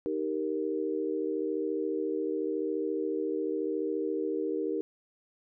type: chord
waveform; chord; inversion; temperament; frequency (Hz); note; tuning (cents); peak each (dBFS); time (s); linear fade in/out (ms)
sine; Eb major; none; equal; 311.1 / 392 / 466.2; Eb4 / G4 / Bb4; 0 / 0 / 0; -33; 0.06-4.81; 0
effects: none